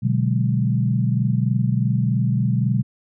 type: chord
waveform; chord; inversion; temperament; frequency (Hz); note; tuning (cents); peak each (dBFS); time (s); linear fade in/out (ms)
sine; G# half-diminished seventh; first; equal; 123.47 / 146.83 / 185 / 207.7; B2 / D3 / F#3 / G#3; 0 / 0 / 0 / 0; -19 / -24 / -24 / -25; 0.02-2.83; 20
effects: none